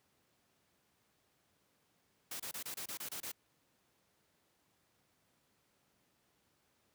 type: noise bursts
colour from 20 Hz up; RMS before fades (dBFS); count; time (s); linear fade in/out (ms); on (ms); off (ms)
white; -43; 9; 2.31-3.318; 5; 88; 27
effects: pink hiss -75 dBFS RMS until 6.94 s + high-pass 100 Hz 12 dB/octave